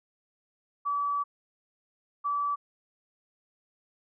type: tone pair in turn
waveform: sine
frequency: 1148 / 1153.5 Hz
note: D6 / D6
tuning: -40 / -31 cents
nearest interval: unison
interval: 9 cents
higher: second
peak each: -26 dBFS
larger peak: neither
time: 0.85-1.24 / 2.24-2.56 s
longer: first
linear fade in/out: 20 ms
effects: none